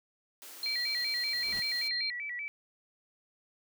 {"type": "high-pass noise", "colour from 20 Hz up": "white", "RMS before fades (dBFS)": -48, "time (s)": [0.42, 1.88], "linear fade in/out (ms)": 0, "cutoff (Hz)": 250, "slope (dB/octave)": 96}
{"type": "tone", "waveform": "sine", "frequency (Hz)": 4186, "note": "C8", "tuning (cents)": 0, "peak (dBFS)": -31, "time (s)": [0.63, 2.1], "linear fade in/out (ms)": 2}
{"type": "tone with vibrato", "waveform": "sine", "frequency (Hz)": 2118, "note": "C7", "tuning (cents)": 21, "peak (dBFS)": -35, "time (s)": [0.66, 2.48], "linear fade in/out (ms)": 0, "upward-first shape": "square", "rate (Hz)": 5.2, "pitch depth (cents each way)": 150}
{"type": "noise with exponential growth", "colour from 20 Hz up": "pink", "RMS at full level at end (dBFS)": -42, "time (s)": [1.14, 1.6], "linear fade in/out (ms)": 2, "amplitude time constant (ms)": 100}
{"effects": []}